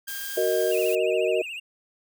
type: tone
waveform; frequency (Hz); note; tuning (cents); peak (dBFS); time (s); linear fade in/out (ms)
sawtooth; 1605; G6; +40; -32; 0.07-0.72; 10
type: noise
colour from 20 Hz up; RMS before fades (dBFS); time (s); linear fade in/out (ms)
blue; -35; 0.08-0.95; 0
type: chord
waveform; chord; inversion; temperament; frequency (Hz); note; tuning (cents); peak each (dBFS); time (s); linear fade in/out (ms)
sine; D# minor; first; just; 373.4 / 466.7 / 622.3; F#4 / A#4 / D#5; +16 / +2 / 0; -25; 0.37-1.42; 5
type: tone with vibrato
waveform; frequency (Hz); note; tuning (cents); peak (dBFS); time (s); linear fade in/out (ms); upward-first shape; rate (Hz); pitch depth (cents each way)
triangle; 2637; E7; 0; -31; 0.71-1.6; 10; triangle; 14; 150
effects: none